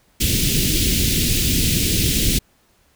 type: band-stop noise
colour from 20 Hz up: pink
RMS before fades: -18 dBFS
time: 0.2-2.39 s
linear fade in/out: 10 ms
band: 350 to 2600 Hz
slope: 24 dB/octave
effects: pink hiss -59 dBFS RMS until 2.95 s